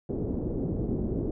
white low-pass noise, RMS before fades -30 dBFS, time 0.09-1.31 s, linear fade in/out 2 ms, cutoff 380 Hz, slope 24 dB/octave, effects none

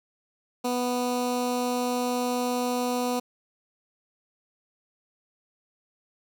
15% pulse tone with notch filter, 246.9 Hz, B3, in tune, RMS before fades -27 dBFS, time 0.64-3.2 s, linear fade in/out 10 ms, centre 2000 Hz, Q 1.4, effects none

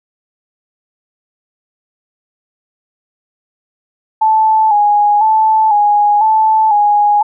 sine tone with vibrato, 851 Hz, G#5, 42 cents sharp, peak -7 dBFS, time 4.21-7.23 s, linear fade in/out 10 ms, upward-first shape square, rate 1 Hz, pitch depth 47 cents each way, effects none

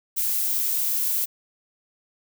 violet noise, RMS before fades -24 dBFS, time 0.16-1.26 s, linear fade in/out 20 ms, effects none

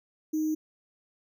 sine tone with sample-and-hold, 311.1 Hz, D#4, in tune, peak -25 dBFS, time 0.33-0.55 s, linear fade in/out 10 ms, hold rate 6300 Hz, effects none

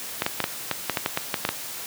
clicks, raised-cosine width 0.3 ms, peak -6 dBFS, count 12, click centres 0.221 / 0.264 / 0.403 / 0.441 / 0.713 / 0.897 / 0.972 / 1.061 / 1.174 / 1.342 / 1.451 / 1.49 s, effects white hiss -35 dBFS RMS until 1.86 s + high-pass 100 Hz 12 dB/octave

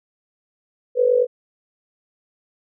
sine tone with amplitude modulation, 493.9 Hz, B4, in tune, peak -10 dBFS, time 0.95-1.27 s, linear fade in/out 50 ms, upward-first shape sine, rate 48.9 Hz, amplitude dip 75%, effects none

